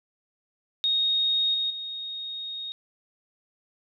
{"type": "tone with level steps", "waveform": "sine", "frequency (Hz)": 3729, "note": "A#7", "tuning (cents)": 0, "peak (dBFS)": [-21, -24, -32], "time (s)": [0.84, 2.72], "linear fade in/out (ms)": 0, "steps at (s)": [1.54, 1.7], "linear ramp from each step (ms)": 5, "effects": []}